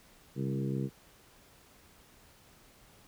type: harmonic tone with a mistuned harmonic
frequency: 67.1 Hz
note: C2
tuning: 44 cents sharp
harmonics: 2 / 3 / 4 / 5 / 6 / 7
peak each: -33 / -36 / -41 / -40 / -43 / -45 dBFS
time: 0.35-0.9 s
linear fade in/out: 50 ms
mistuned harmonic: 2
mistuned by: +29 cents
effects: pink hiss -60 dBFS RMS until 3.07 s